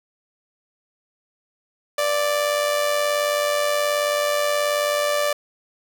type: tone with amplitude modulation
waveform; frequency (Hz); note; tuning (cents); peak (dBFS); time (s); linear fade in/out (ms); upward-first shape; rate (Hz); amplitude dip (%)
sawtooth; 587; D5; -1; -13; 1.98-5.33; 5; sine; 98.7; 50
effects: none